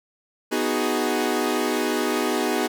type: chord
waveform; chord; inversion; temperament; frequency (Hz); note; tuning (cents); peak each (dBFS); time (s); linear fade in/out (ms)
sawtooth; G# minor seventh; first; equal; 246.9 / 311.1 / 370 / 415.3; B3 / D#4 / F#4 / G#4; 0 / 0 / 0 / 0; -23; 0.51-2.68; 20
effects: none